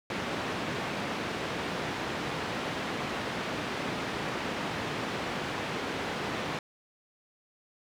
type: band-pass noise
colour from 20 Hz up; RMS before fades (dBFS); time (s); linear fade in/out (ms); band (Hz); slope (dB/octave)
pink; -34; 0.1-6.59; 2; 160 to 3200; 12
effects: none